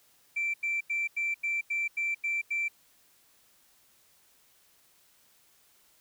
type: tone bursts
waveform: sine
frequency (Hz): 2343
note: D7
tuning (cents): -5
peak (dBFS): -26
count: 9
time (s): 0.36-2.684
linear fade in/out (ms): 10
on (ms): 180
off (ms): 88
effects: tanh soft clip ceiling -24 dBFS + white hiss -64 dBFS RMS until 6 s